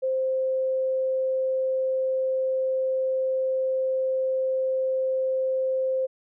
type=tone; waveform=sine; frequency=523.3 Hz; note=C5; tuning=in tune; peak=-22 dBFS; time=0.02-6.07 s; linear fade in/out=20 ms; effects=none